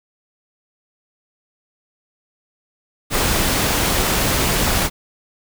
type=noise; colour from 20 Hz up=pink; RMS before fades=-18 dBFS; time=3.1-4.9 s; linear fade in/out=50 ms; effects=none